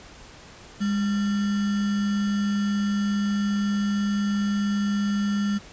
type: tone with sample-and-hold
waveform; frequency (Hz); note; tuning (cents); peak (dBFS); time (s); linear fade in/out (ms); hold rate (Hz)
sine; 203.6; G#3; -34; -21; 0.8-5.59; 20; 1575
effects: pink hiss -46 dBFS RMS until 5.72 s + resampled to 16000 Hz